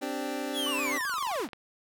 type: chord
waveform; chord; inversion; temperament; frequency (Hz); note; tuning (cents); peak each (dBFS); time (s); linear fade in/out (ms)
25% pulse; C suspended second; none; equal; 261.6 / 293.7 / 392; C4 / D4 / G4; 0 / 0 / 0; -32 / -31 / -35; 0.01-0.99; 20
type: linear sweep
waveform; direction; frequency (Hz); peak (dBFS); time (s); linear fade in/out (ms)
45% pulse; down; 3477 to 158.4; -30; 0.53-1.49; 50
type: tone with vibrato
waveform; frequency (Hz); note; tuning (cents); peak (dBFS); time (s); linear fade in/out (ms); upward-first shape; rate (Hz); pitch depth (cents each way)
triangle; 1082; C#6; -42; -33; 0.66-1.42; 5; sine; 7.7; 150
type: click train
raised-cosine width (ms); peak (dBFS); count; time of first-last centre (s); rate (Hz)
0.3; -27; 18; 0.79-1.532; 22.9
effects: none